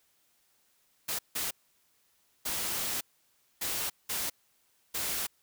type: noise bursts at uneven times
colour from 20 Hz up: white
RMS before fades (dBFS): -33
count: 6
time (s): 1.08-1.19 / 1.35-1.51 / 2.45-3.01 / 3.61-3.9 / 4.09-4.3 / 4.94-5.27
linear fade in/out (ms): 10
effects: white hiss -70 dBFS RMS until 5.42 s